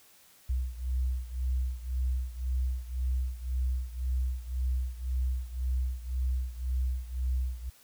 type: beating tone pair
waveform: sine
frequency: 62.7 / 64.6 Hz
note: B1 / C2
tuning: +27 / -21 cents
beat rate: 1.9 Hz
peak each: -30 / -33 dBFS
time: 0.49-7.7 s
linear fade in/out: 10 ms
effects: white hiss -59 dBFS RMS until 7.83 s